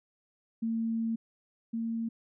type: tone pair in turn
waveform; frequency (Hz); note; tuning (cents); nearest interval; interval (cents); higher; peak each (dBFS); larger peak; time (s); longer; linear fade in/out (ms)
sine; 226.7 / 228.1; A#3 / A#3; -48 / -37; unison; 11; second; -28 / -30; first; 0.62-1.16 / 1.73-2.09; first; 10
effects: none